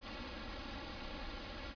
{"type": "noise with comb filter", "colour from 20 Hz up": "pink", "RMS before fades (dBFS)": -45, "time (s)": [0.01, 1.75], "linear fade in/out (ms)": 50, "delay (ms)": 3.6, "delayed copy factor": 0.8, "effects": ["resampled to 11025 Hz"]}